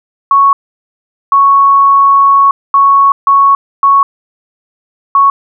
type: tone bursts at uneven times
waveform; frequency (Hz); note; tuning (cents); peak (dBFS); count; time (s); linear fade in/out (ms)
sine; 1108.7; C#6; 0; -3; 6; 0.31-0.53 / 1.32-2.51 / 2.74-3.12 / 3.27-3.55 / 3.83-4.03 / 5.15-5.3; 2
effects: none